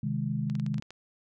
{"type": "chord", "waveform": "sine", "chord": "Ab major", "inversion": "first", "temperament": "equal", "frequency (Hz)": [130.81, 155.56, 207.7], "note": ["C3", "Eb3", "Ab3"], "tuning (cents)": [0, 0, 0], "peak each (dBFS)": -32, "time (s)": [0.03, 0.8], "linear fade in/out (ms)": 5}
{"type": "clicks", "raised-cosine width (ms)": 0.2, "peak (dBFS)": -28, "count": 8, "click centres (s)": [0.499, 0.553, 0.598, 0.664, 0.743, 0.782, 0.824, 0.906]}
{"effects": []}